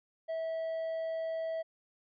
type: tone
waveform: triangle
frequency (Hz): 650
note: E5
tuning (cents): -24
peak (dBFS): -31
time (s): 0.28-1.63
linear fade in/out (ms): 20
effects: resampled to 11025 Hz